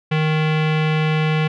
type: tone with low-pass filter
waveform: square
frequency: 155.56 Hz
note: D#3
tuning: in tune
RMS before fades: -18 dBFS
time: 0.11-1.48 s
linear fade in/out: 10 ms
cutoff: 2700 Hz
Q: 2.7
effects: none